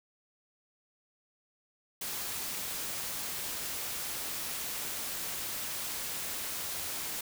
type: noise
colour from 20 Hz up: white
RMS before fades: -37 dBFS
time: 2.01-7.21 s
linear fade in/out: 5 ms
effects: none